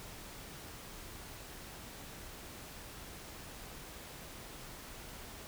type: silence
effects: pink hiss -49 dBFS RMS until 5.47 s